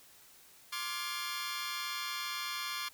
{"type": "chord", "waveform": "15% pulse", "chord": "D half-diminished seventh", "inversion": "third", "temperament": "just", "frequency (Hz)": [1057.2, 1174.7, 1409.6, 1691.5], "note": ["C6", "D6", "F6", "Ab6"], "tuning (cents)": [18, 0, 16, 31], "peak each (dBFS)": [-35, -34, -38, -37], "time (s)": [0.72, 2.89], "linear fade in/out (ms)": 10, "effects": ["white hiss -59 dBFS RMS until 2.93 s"]}